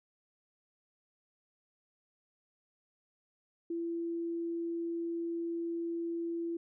sine tone, 336.8 Hz, E4, 37 cents sharp, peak -33 dBFS, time 3.7-6.57 s, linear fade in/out 5 ms, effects none

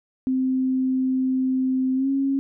sine tone with pitch glide, 260 to 272.9 Hz, C4 to C#4, -11 to -27 cents, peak -19 dBFS, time 0.27-2.39 s, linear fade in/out 0 ms, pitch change +84 cents, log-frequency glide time 1.95-2.09 s, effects none

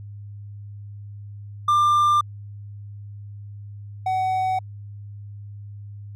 triangle tone pair in turn, 1192 / 750.9 Hz, D6 / F#5, +25 / +25 cents, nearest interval minor sixth, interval 800 cents, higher first, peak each -13 / -18 dBFS, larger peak first, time 1.68-2.21 / 4.06-4.59 s, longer neither, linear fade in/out 5 ms, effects added 102 Hz sine -35 dBFS peak until 6.15 s

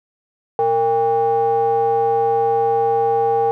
triangle ring-modulated tone, 170 Hz, F3, 46 cents flat, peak -9 dBFS, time 0.59-3.51 s, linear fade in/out 0 ms, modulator 630 Hz, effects none

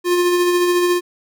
square tone with tremolo, 353.7 Hz, F4, 22 cents sharp, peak -13 dBFS, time 0.04-1.01 s, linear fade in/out 50 ms, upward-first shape sine, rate 14 Hz, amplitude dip 30%, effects none

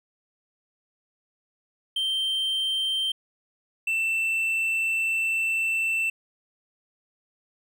triangle tone pair in turn, 3136 / 2672 Hz, G7 / E7, 0 / +23 cents, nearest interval minor third, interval 277 cents, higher first, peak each -22 / -21 dBFS, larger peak second, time 1.96-3.12 / 3.87-6.1 s, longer second, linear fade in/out 5 ms, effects none

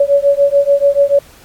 sine beating tone pair, 561 / 567.9 Hz, C#5 / C#5, +21 / +42 cents, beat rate 6.9 Hz, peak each -11 dBFS, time 0-1.19 s, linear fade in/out 5 ms, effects pink hiss -43 dBFS RMS until 1.44 s + AAC 64 kbps

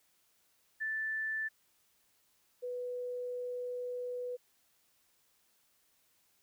sine tone pair in turn, 1760 / 493.9 Hz, A6 / B4, 0 / 0 cents, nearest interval octave + minor seventh, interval 2200 cents, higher first, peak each -33 / -36 dBFS, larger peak first, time 0.8-1.49 / 2.62-4.37 s, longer second, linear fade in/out 20 ms, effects white hiss -72 dBFS RMS until 6.42 s

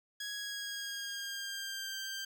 15% pulse tone with pitch glide, 1661.2 to 1574.3 Hz, G#6 to G6, 0 to +7 cents, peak -32 dBFS, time 0.2-2.25 s, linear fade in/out 5 ms, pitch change -93 cents, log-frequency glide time 0.35-1.98 s, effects none

